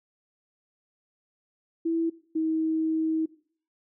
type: tone pair in turn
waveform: sine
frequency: 329.8 / 318.9 Hz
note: E4 / D#4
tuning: +1 / +43 cents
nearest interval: minor second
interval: 58 cents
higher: first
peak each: -23 dBFS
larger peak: neither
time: 1.85-2.1 / 2.35-3.26 s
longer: second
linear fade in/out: 10 ms
effects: noise-tail reverb RT60 0.5 s tail -19 dB re dry